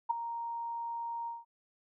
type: tone with ADSR envelope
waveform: sine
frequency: 932.3 Hz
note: A#5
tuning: in tune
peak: -23 dBFS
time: 0.09-1.45 s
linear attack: 17 ms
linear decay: 8 ms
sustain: -12 dB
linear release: 180 ms
effects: none